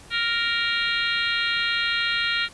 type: harmonic tone with a mistuned harmonic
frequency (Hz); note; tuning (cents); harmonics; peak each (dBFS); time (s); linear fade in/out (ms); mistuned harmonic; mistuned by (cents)
466.2; A#4; 0; 3 / 4 / 5 / 6 / 7 / 8 / 9; -27 / -28 / -29 / -30 / -30 / -31 / -32; 0.1-2.49; 50; 9; -30
effects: pink hiss -47 dBFS RMS until 2.53 s + resampled to 24000 Hz